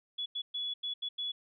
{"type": "tone bursts at uneven times", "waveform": "sine", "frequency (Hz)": 3400, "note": "G#7", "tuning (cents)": 40, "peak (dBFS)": -33, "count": 6, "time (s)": [[0.18, 0.26], [0.35, 0.42], [0.54, 0.74], [0.83, 0.94], [1.02, 1.09], [1.18, 1.32]], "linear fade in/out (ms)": 10, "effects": []}